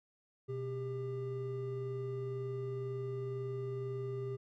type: tone pair together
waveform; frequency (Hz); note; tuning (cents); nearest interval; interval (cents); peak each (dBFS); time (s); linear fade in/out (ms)
triangle; 125.6 / 398.8; B2 / G4; +30 / +30; octave + minor sixth; 2000; -38 / -37; 0.48-4.37; 20
effects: none